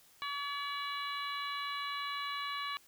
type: harmonic tone with a mistuned harmonic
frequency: 569 Hz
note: C#5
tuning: 45 cents sharp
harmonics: 2 / 3 / 4 / 5 / 6 / 7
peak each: -38 / -45 / -44 / -46 / -48 / -45 dBFS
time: 0.22-2.77 s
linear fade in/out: 0 ms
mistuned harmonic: 5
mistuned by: +25 cents
effects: white hiss -63 dBFS RMS until 2.87 s